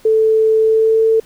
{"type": "tone with pitch glide", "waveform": "sine", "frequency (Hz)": [440, 445.9], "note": ["A4", "A4"], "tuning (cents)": [0, 23], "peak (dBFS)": -9, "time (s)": [0.05, 1.2], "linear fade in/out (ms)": 5, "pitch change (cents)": 23, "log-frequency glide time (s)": [0.58, 1.06], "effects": ["pink hiss -47 dBFS RMS until 1.25 s"]}